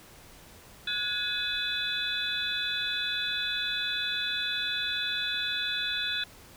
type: tone cluster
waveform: sine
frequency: 1455 / 1674 / 2542 / 3468 / 3950 Hz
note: F#6 / G#6 / D#7 / A7 / B7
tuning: -29 / +13 / +36 / -26 / 0 cents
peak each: -36 / -37 / -37 / -31 / -36 dBFS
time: 0.87-6.24 s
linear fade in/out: 5 ms
effects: pink hiss -52 dBFS RMS until 6.56 s